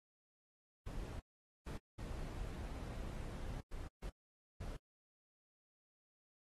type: noise bursts at uneven times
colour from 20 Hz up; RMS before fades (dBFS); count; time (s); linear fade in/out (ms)
brown; -45; 6; 0.86-1.2 / 1.66-1.78 / 1.98-3.61 / 3.71-3.88 / 4.02-4.1 / 4.6-4.77; 10
effects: AAC 32 kbps